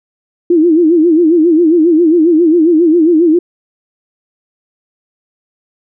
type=tone with vibrato; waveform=sine; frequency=329.6 Hz; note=E4; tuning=in tune; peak=-5 dBFS; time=0.5-3.39 s; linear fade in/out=5 ms; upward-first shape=sine; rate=7.4 Hz; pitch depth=130 cents each way; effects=none